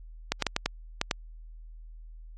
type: clicks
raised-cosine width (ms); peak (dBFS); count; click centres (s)
0.2; -8; 7; 0.32 / 0.423 / 0.467 / 0.564 / 0.66 / 1.014 / 1.112
effects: added 40 Hz sine -43 dBFS peak until 2.37 s + AAC 32 kbps